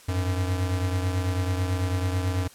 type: beating tone pair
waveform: square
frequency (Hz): 91 / 100.1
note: F#2 / G2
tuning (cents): -28 / +37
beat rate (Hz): 9.1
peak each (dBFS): -25 / -32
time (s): 0.08-2.48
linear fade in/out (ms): 10
effects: white hiss -51 dBFS RMS until 2.54 s + low-pass 12000 Hz 12 dB/octave